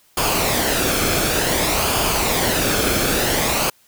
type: noise with flanger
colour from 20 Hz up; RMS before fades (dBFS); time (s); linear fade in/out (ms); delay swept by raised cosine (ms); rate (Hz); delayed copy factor
pink; -19; 0.17-3.7; 5; 0.51 to 1.06; 0.55; -0.5
effects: white hiss -56 dBFS RMS until 3.87 s